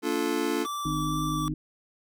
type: chord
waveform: square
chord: Bb major seventh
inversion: none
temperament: just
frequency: 233.1 / 291.4 / 349.6 / 437 Hz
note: Bb3 / D4 / F4 / A4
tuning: 0 / -13 / +2 / -12 cents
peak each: -35 / -30 / -31 / -32 dBFS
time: 0.02-0.67 s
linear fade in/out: 50 ms
type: tone with vibrato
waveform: square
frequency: 1162 Hz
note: D6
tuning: 19 cents flat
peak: -31 dBFS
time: 0.65-1.48 s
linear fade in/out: 0 ms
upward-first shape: triangle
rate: 2.2 Hz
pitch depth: 11 cents each way
type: harmonic tone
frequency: 50.9 Hz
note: G#1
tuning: 34 cents flat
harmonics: 1 / 3 / 5 / 6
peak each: -37 / -31 / -35 / -31 dBFS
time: 0.85-1.54 s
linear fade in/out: 5 ms
effects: none